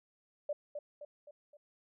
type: tone with echo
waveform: sine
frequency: 587.3 Hz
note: D5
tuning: in tune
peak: -32 dBFS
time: 0.49-0.53 s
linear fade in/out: 5 ms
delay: 260 ms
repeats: 4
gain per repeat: -6 dB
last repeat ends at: 1.57 s
effects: none